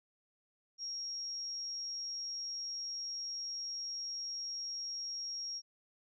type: tone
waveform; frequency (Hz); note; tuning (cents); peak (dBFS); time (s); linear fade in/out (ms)
sine; 5590; F8; +1; -38; 0.78-5.62; 50
effects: none